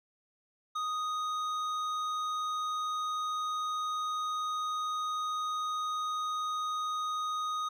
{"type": "tone with hard clipping", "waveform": "sine", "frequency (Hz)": 1244.5, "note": "D#6", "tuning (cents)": 0, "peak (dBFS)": -33, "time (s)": [0.75, 7.69], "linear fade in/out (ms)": 10, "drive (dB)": 9, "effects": []}